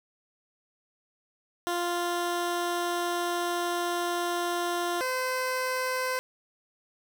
15% pulse tone pair in turn, 348.7 / 512.8 Hz, F4 / C5, -3 / -35 cents, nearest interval perfect fifth, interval 668 cents, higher second, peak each -21 dBFS, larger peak neither, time 1.67-5.01 / 5.01-6.19 s, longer first, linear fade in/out 0 ms, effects none

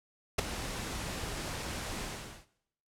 pink noise with ADSR envelope, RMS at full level -25 dBFS, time 0.38-2.46 s, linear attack 11 ms, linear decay 8 ms, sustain -13 dB, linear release 440 ms, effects noise-tail reverb RT60 0.7 s tail -17 dB re dry + low-pass 10000 Hz 12 dB/octave

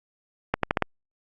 accelerating click train, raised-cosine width 0.5 ms, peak -6 dBFS, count 5, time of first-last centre 0.54-0.823 s, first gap 93 ms, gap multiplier 0.82, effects Opus 48 kbps

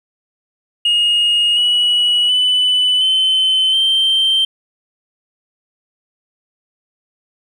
sine tone with pitch steps, 2863 / 2928 / 2995 / 3063 / 3133 Hz, F7 / F#7 / F#7 / G7 / G7, +42 / -19 / +20 / -41 / -2 cents, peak -9 dBFS, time 0.85-4.45 s, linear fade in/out 5 ms, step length 720 ms, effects tanh soft clip ceiling -9 dBFS + 8-bit

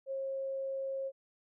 sine tone, 539 Hz, C#5, 49 cents flat, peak -34 dBFS, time 0.06-1.12 s, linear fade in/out 50 ms, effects none

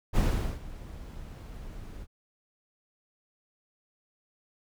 brown noise with ADSR envelope, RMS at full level -22 dBFS, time 0.13-2.07 s, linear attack 36 ms, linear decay 420 ms, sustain -20 dB, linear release 48 ms, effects none

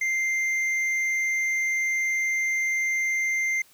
sine tone with hard clipping, 2093 Hz, C7, in tune, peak -24 dBFS, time 0.01-3.62 s, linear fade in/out 5 ms, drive 5 dB, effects white hiss -57 dBFS RMS until 3.73 s

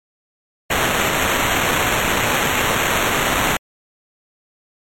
white noise with sample-and-hold, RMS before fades -18 dBFS, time 0.7-3.57 s, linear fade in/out 5 ms, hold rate 4900 Hz, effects MP3 64 kbps

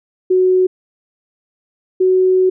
sine tone pair in turn, 370 / 372.1 Hz, F#4 / F#4, 0 / +10 cents, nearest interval unison, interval 10 cents, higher second, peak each -9 dBFS, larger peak neither, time 0.3-0.67 / 2-2.5 s, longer second, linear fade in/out 10 ms, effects none

